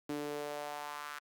sawtooth tone with high-pass filter sweep, 146.83 Hz, D3, in tune, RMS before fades -41 dBFS, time 0.09-1.19 s, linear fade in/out 5 ms, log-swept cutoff 300 to 1400 Hz, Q 2.7, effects Opus 48 kbps

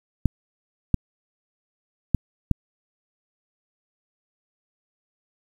clicks, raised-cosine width 5 ms, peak -5 dBFS, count 4, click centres 0.257 / 0.943 / 2.147 / 2.513 s, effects 7-bit

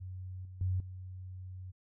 sine tone with level steps, 92.5 Hz, F#2, in tune, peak -40 / -45 / -29 / -42 dBFS, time 0-1.72 s, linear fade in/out 20 ms, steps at 0.45 / 0.61 / 0.8 s, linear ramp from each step 2 ms, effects none

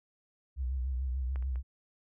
sine tone with vibrato, 64.5 Hz, C2, 24 cents flat, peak -30 dBFS, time 0.56-1.63 s, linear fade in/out 50 ms, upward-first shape triangle, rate 6.8 Hz, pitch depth 99 cents each way
clicks, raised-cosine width 0.5 ms, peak -32 / -41 / -38 dBFS, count 3, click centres 1.359 / 1.425 / 1.558 s
effects none

